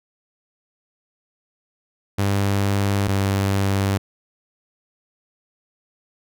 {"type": "tone pair in turn", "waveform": "sawtooth", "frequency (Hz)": [99.7, 98.21], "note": ["G2", "G2"], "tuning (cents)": [30, 4], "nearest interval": "unison", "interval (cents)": 26, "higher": "first", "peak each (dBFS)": -14, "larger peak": "neither", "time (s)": [[2.18, 3.08], [3.08, 3.98]], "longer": "neither", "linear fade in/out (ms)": 10, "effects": []}